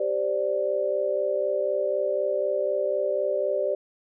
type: chord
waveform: sine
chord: G suspended fourth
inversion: none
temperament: equal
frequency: 392 / 523.3 / 587.3 Hz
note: G4 / C5 / D5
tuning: 0 / 0 / 0 cents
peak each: -29 / -28 / -25 dBFS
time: 0-3.75 s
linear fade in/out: 5 ms
effects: none